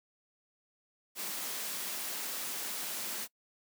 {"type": "high-pass noise", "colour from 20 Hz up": "white", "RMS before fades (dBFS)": -38, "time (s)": [1.15, 3.28], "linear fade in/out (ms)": 50, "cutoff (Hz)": 160, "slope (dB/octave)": 96, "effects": ["noise-tail reverb RT60 0.1 s tail -24 dB re dry"]}